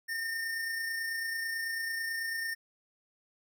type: tone with amplitude modulation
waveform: square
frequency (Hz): 1818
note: A#6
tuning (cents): -44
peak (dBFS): -32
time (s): 0.08-2.55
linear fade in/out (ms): 20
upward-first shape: sine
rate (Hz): 29.1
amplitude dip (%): 30
effects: none